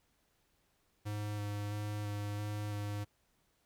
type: tone with vibrato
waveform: square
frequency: 103.83 Hz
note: G#2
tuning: in tune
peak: -37 dBFS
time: 1.05-3.05 s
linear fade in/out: 20 ms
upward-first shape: square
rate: 1.5 Hz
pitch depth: 12 cents each way
effects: pink hiss -75 dBFS RMS until 3.65 s